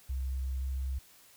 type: tone with pitch glide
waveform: sine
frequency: 65.41 to 66.02 Hz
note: C2 to C2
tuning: 0 to +16 cents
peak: -31 dBFS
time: 0.09-0.99 s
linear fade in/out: 10 ms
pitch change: +16 cents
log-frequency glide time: 0.57-0.66 s
effects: white hiss -59 dBFS RMS until 1.36 s